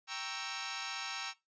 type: chord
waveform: 10% pulse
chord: G diminished seventh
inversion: none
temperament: equal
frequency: 784 / 932.3 / 1108.7 / 1318.5 Hz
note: G5 / Bb5 / Db6 / Fb6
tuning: 0 / 0 / 0 / 0 cents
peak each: -36 / -36 / -37 / -34 dBFS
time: 0.07-1.34 s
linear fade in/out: 50 ms
effects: noise-tail reverb RT60 0.2 s tail -18 dB re dry + resampled to 16000 Hz

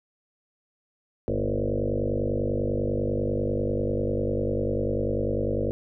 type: tone with frequency modulation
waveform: sine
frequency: 290.2 Hz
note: D4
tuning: 21 cents flat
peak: -23 dBFS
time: 1.28-5.71 s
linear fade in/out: 0 ms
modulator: 50.1 Hz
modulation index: 5.3
effects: none

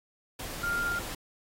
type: tone in noise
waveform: sine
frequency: 1400 Hz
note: F6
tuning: 4 cents sharp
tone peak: -28 dBFS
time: 0.63-0.99 s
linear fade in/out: 5 ms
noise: pink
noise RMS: -39 dBFS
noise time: 0.39-1.15 s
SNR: +8 dB
effects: AAC 48 kbps

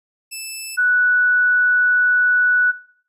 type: tone pair in turn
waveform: 10% pulse / sine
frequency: 2633 / 1477.7 Hz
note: E7 / F#6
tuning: -3 / -3 cents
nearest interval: minor seventh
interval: 1000 cents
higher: first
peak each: -19 / -13 dBFS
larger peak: second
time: 0.31-0.77 / 0.77-2.72 s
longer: second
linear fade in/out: 20 ms
effects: noise-tail reverb RT60 0.6 s tail -19 dB re dry + resampled to 32000 Hz

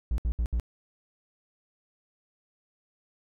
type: tone bursts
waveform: triangle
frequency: 58.27 Hz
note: A#1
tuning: in tune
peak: -22 dBFS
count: 4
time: 0.11-0.598 s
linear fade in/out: 0 ms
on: 71 ms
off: 68 ms
effects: none

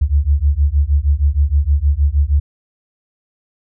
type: beating tone pair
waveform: sine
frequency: 68.9 / 75.3 Hz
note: C#2 / D2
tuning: -10 / +44 cents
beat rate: 6.4 Hz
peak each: -14 dBFS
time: 0.01-2.4 s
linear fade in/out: 10 ms
effects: none

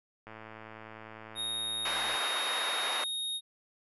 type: click train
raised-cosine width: 0.5 ms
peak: -31 dBFS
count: 208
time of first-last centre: 0.27-2.152 s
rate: 110 Hz
type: tone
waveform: square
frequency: 3729 Hz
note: A#7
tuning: in tune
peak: -33 dBFS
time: 1.35-3.41 s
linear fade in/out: 50 ms
type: band-pass noise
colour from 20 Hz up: white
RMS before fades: -35 dBFS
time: 1.85-3.04 s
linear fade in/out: 2 ms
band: 630 to 1900 Hz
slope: 12 dB/octave
effects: resampled to 32000 Hz

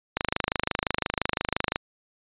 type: click train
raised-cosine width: 0.3 ms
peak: -7 dBFS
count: 42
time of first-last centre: 0.17-1.759 s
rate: 25.8 Hz
effects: resampled to 8000 Hz

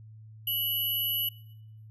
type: tone pair together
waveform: sine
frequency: 2960 / 11779 Hz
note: F#7 / F#9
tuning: 0 / -9 cents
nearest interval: 2 octaves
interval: 2391 cents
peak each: -30 / -29 dBFS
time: 0.47-1.29 s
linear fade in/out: 5 ms
effects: noise-tail reverb RT60 0.9 s tail -22 dB re dry + added 109 Hz sine -46 dBFS peak until 1.9 s

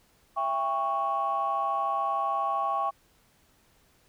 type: chord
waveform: sine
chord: C# diminished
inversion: first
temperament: just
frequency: 665.2 / 798.3 / 1108.7 Hz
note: E5 / G5 / C#6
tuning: +16 / +31 / 0 cents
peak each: -33 / -29 / -27 dBFS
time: 0.36-2.91 s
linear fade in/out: 20 ms
effects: tanh soft clip ceiling -18 dBFS + pink hiss -64 dBFS RMS until 4.08 s

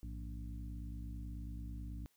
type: harmonic tone with a mistuned harmonic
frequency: 58.27 Hz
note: A#1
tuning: in tune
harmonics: 1 / 2 / 3 / 4 / 5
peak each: -43 / -50 / -53 / -55 / -55 dBFS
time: 0.03-2.06 s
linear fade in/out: 0 ms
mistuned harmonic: 2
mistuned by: -140 cents
effects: white hiss -75 dBFS RMS until 2.16 s

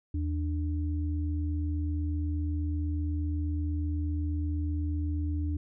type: tone pair together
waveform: sine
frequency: 80 / 295.3 Hz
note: D#2 / D4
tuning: +49 / +10 cents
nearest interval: octave + major seventh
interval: 2261 cents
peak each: -28 / -36 dBFS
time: 0.14-5.57 s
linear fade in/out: 5 ms
effects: none

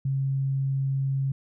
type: tone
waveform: sine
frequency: 135.7 Hz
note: C#3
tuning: 36 cents flat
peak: -23 dBFS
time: 0.05-1.32 s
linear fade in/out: 5 ms
effects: none

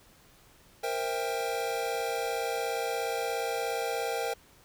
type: chord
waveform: square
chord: C dominant seventh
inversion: third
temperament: equal with one note detuned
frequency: 466.2 / 523.3 / 659.3 / 795.9 Hz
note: Bb4 / C5 / E5 / G5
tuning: 0 / 0 / 0 / +26 cents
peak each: -34 / -38 / -39 / -35 dBFS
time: 0.83-4.34 s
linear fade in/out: 10 ms
effects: pink hiss -59 dBFS RMS until 4.64 s

